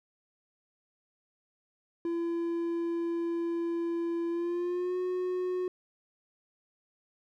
triangle tone with pitch glide, 338.2 to 364.6 Hz, E4 to F#4, +44 to -25 cents, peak -27 dBFS, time 2.05-5.68 s, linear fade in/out 2 ms, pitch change +131 cents, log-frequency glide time 4.29-4.97 s, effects none

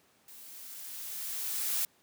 blue noise with level ramp, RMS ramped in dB -51 to -30 dBFS, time 0.28-1.85 s, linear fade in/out 2 ms, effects pink hiss -66 dBFS RMS until 2.02 s + high-pass 150 Hz 12 dB/octave

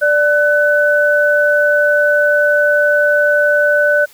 sine tone pair together, 588.4 / 1500 Hz, D5 / F#6, +3 / +23 cents, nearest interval octave + major third, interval 1620 cents, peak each -12 dBFS, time 0.01-4.06 s, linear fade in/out 20 ms, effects white hiss -44 dBFS RMS until 4.13 s

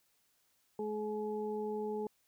harmonic tone, 212.4 Hz, G#3, 39 cents sharp, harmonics 1 / 2 / 4, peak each -41 / -36 / -44 dBFS, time 0.79-2.07 s, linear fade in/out 2 ms, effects white hiss -74 dBFS RMS until 2.27 s

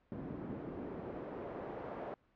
pink noise with band-pass filter sweep, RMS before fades -44 dBFS, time 0.12-2.14 s, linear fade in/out 0 ms, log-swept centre 240 to 600 Hz, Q 1.2, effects pink hiss -72 dBFS RMS until 2.35 s + low-pass 2000 Hz 12 dB/octave

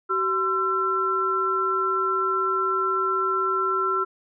sine tone cluster, 380.9 / 1036 / 1346 Hz, G4 / C6 / E6, -50 / -17 / +36 cents, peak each -27 / -31 / -22 dBFS, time 0.09-4.05 s, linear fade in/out 20 ms, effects none

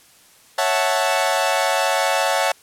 sawtooth chord, F# minor seventh, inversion second, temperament equal, 554.4 / 659.3 / 740 / 880 Hz, C#5 / E5 / F#5 / A5, 0 / 0 / 0 / 0 cents, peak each -19 dBFS, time 0.58-2.52 s, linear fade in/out 5 ms, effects white hiss -51 dBFS RMS until 2.62 s + low-pass 12000 Hz 12 dB/octave

